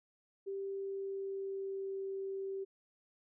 sine tone with pitch glide, 392 to 388.2 Hz, G4 to G4, 0 to -17 cents, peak -37 dBFS, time 0.46-2.65 s, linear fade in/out 20 ms, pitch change -17 cents, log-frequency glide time 0.69-2.01 s, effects none

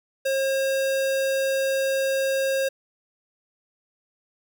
square tone, 538 Hz, C5, 48 cents sharp, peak -22 dBFS, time 0.25-2.69 s, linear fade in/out 10 ms, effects none

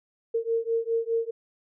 sine beating tone pair, 455.5 / 460.4 Hz, A#4 / A#4, -40 / -22 cents, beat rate 4.9 Hz, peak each -27 / -27 dBFS, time 0.34-1.31 s, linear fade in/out 10 ms, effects none

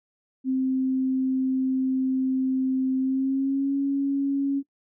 sine tone with pitch glide, 261.6 to 277.2 Hz, C4 to C#4, 0 to 0 cents, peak -21 dBFS, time 0.44-4.63 s, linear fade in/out 50 ms, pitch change +100 cents, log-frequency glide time 2.98-3.75 s, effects noise-tail reverb RT60 0.1 s tail -18 dB re dry

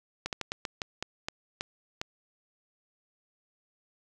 slowing click train, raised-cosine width 0.2 ms, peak -15 dBFS, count 10, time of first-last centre 0.26-2.015 s, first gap 68 ms, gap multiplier 1.25, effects none

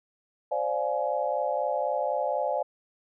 sine chord, D half-diminished seventh, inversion third, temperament equal with one note detuned, 523.3 / 587.3 / 698.5 / 841.7 Hz, C5 / D5 / F5 / Ab5, 0 / 0 / 0 / +23 cents, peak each -31 / -29 / -32 / -31 dBFS, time 0.51-2.63 s, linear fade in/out 10 ms, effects none

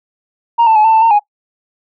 sine tone with pitch steps, 934 / 888 / 853 / 892 / 885 / 912 / 829 Hz, A#5 / A5 / G#5 / A5 / A5 / A#5 / G#5, +3 / +16 / +46 / +23 / +10 / -38 / -3 cents, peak -4 dBFS, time 0.58-1.196 s, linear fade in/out 20 ms, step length 88 ms, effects noise-tail reverb RT60 0.1 s tail -21 dB re dry + tanh soft clip ceiling -4 dBFS

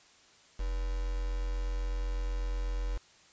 sine tone with quantisation, 44.05 Hz, F1, 16 cents sharp, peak -30 dBFS, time 0.59-2.98 s, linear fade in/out 10 ms, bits 7, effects white hiss -60 dBFS RMS until 3.32 s + resampled to 16000 Hz

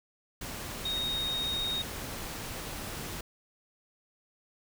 sine tone in noise, 3729 Hz, A#7, in tune, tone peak -30 dBFS, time 0.85-1.82 s, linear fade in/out 5 ms, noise pink, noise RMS -39 dBFS, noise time 0.41-3.21 s, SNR +6 dB, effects none

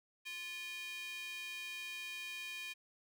square tone with high-pass filter, 349.2 Hz, F4, in tune, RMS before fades -45 dBFS, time 0.25-2.74 s, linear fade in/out 20 ms, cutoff 2500 Hz, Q 4, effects none

